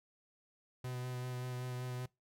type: tone with vibrato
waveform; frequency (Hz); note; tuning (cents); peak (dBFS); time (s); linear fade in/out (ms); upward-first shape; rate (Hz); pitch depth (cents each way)
45% pulse; 125.6; B2; +30; -39; 0.84-2.06; 5; sine; 5.2; 15
effects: noise-tail reverb RT60 0.2 s tail -22 dB re dry